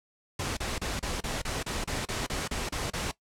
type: noise bursts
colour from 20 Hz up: pink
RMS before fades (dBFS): -32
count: 13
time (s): 0.39-3.114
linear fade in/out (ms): 5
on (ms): 180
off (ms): 32
effects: noise-tail reverb RT60 0.1 s tail -18 dB re dry + low-pass 9000 Hz 12 dB/octave